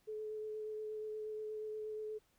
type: tone with vibrato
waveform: sine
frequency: 430 Hz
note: A4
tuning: 40 cents flat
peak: -40 dBFS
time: 0.07-2.19 s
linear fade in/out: 20 ms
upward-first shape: sine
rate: 8.4 Hz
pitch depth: 12 cents each way
effects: pink hiss -74 dBFS RMS until 2.38 s